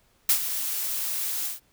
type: noise with ADSR envelope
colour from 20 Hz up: blue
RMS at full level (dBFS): -18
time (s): 0.29-1.6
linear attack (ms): 4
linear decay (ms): 87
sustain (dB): -11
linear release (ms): 140
effects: pink hiss -64 dBFS RMS until 1.72 s